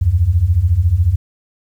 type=beating tone pair; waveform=sine; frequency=77.78 / 91.78 Hz; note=D#2 / F#2; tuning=0 / -14 cents; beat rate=14 Hz; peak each=-15 / -12 dBFS; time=0.01-1.16 s; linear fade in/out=10 ms; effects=8-bit